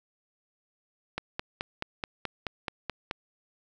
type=click train; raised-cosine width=0.3 ms; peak=-15 dBFS; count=10; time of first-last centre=1.18-3.111 s; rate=4.66 Hz; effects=none